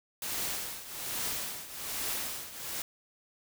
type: noise with tremolo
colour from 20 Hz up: white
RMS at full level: -33 dBFS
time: 0.22-2.82 s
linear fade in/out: 2 ms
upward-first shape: triangle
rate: 1.2 Hz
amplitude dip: 80%
effects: none